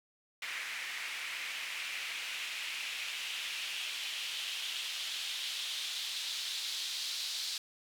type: noise with band-pass filter sweep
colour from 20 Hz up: white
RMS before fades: -39 dBFS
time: 0.42-7.58 s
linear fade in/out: 2 ms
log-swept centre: 2100 to 4100 Hz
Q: 2.5
effects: none